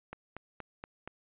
click train, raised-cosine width 0.5 ms, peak -26 dBFS, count 5, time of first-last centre 0.13-1.076 s, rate 4.23 Hz, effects resampled to 8000 Hz

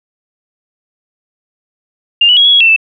sine tone with pitch steps, 2803 / 2949 / 3307 / 3358 / 3325 / 2684 / 2641 Hz, F7 / F#7 / G#7 / G#7 / G#7 / E7 / E7, +6 / -6 / -8 / +18 / +1 / +31 / +3 cents, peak -4 dBFS, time 2.21-2.763 s, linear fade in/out 5 ms, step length 79 ms, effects none

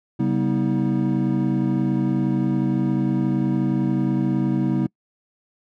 triangle tone cluster, 135.9 / 193.1 / 244.1 / 318.2 Hz, C#3 / G3 / B3 / D#4, -34 / -26 / -20 / +39 cents, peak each -22 dBFS, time 0.19-4.87 s, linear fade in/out 10 ms, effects noise-tail reverb RT60 0.1 s tail -26 dB re dry

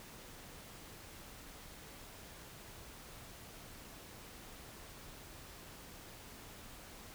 silence, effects pink hiss -53 dBFS RMS until 7.14 s

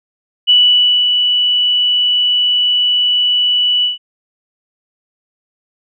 sine tone with ADSR envelope, 2958 Hz, F#7, 1 cent flat, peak -5 dBFS, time 0.47-3.98 s, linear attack 27 ms, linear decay 560 ms, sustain -5 dB, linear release 140 ms, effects none

